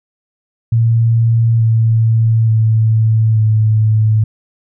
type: tone with pitch steps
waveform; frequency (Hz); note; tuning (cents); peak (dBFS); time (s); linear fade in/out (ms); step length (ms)
sine; 114.9 / 112.86 / 110.86 / 108.89; A#2 / A2 / A2 / A2; -25 / +44 / +13 / -18; -8; 0.72-4.24; 5; 880
effects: none